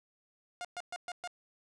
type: tone bursts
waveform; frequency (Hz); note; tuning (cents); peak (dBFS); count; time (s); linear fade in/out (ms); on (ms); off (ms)
sawtooth; 710; F5; +28; -34; 5; 0.61-1.275; 0; 37; 120
effects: resampled to 22050 Hz + 12-bit